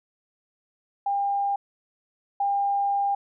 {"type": "tone pair in turn", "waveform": "sine", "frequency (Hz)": [801, 801], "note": ["G5", "G5"], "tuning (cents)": [37, 37], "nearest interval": "unison", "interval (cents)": 0, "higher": "neither", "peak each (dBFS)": [-22, -21], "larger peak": "second", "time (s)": [[1.06, 1.56], [2.4, 3.15]], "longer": "second", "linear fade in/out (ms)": 5, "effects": []}